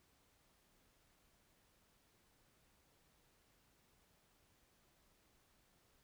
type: silence
effects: pink hiss -74 dBFS RMS until 6.03 s